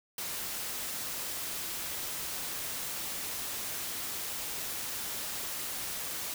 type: noise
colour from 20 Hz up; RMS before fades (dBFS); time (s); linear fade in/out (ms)
white; -37; 0.18-6.34; 2
effects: none